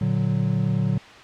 triangle chord, Bb augmented, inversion none, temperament equal, 116.54 / 146.83 / 185 Hz, Bb2 / D3 / F#3, 0 / 0 / 0 cents, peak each -22 dBFS, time 0.01-0.98 s, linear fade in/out 5 ms, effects white hiss -43 dBFS RMS until 1.23 s + low-pass 3000 Hz 12 dB/octave

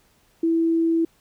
sine tone, 329.6 Hz, E4, in tune, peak -17 dBFS, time 0.43-1.05 s, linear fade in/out 5 ms, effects pink hiss -61 dBFS RMS until 1.2 s

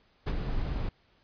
brown noise with ADSR envelope, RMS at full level -24 dBFS, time 0.26-0.89 s, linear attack 18 ms, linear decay 44 ms, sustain -7 dB, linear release 4 ms, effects pink hiss -66 dBFS RMS until 1.23 s + resampled to 11025 Hz

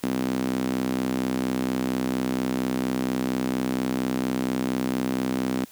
sawtooth tone with high-pass filter, 64.3 Hz, C2, 30 cents flat, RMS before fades -26 dBFS, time 0.03-5.65 s, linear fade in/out 5 ms, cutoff 240 Hz, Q 3.4, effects white hiss -51 dBFS RMS until 5.71 s

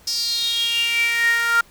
sawtooth tone with high-pass filter sweep, 466.2 Hz, A#4, in tune, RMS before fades -20 dBFS, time 0.07-1.61 s, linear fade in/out 5 ms, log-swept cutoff 5200 to 1400 Hz, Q 9.2, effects pink hiss -51 dBFS RMS until 1.7 s

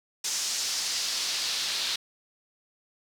pink noise with band-pass filter sweep, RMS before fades -30 dBFS, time 0.24-1.96 s, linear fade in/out 5 ms, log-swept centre 6100 to 4000 Hz, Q 2, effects none

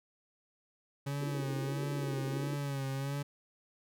40% pulse tone with vibrato, 138.8 Hz, C#3, 3 cents sharp, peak -33 dBFS, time 1.06-3.23 s, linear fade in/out 10 ms, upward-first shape sine, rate 1.5 Hz, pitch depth 53 cents each way
pink band-pass noise, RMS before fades -42 dBFS, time 1.2-2.56 s, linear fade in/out 5 ms, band 280 to 420 Hz, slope 48 dB/octave
effects none

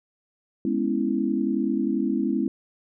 sine chord, C# minor seventh, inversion second, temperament equal, 207.7 / 246.9 / 277.2 / 329.6 Hz, G#3 / B3 / C#4 / E4, 0 / 0 / 0 / 0 cents, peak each -27 dBFS, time 0.65-2.48 s, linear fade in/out 2 ms, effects none

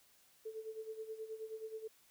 sine tone with tremolo, 440 Hz, A4, in tune, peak -40 dBFS, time 0.45-1.88 s, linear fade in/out 10 ms, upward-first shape sine, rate 9.4 Hz, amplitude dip 75%, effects white hiss -68 dBFS RMS until 2.1 s

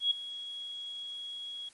sine tone with ADSR envelope, 3322 Hz, G#7, in tune, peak -22 dBFS, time 0-1.69 s, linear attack 110 ms, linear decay 6 ms, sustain -16 dB, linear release 4 ms, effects white hiss -60 dBFS RMS until 1.73 s + MP3 48 kbps

